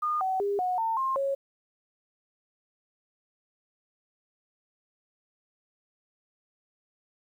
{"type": "tone with pitch steps", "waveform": "sine", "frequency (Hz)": [1220, 756, 403.6, 731, 900, 1061, 550], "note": ["D#6", "F#5", "G#4", "F#5", "A5", "C6", "C#5"], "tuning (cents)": [-34, 37, -49, -21, 39, 24, -14], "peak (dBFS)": -25, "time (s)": [0.02, 1.35], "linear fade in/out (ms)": 10, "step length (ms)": 190, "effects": ["10-bit"]}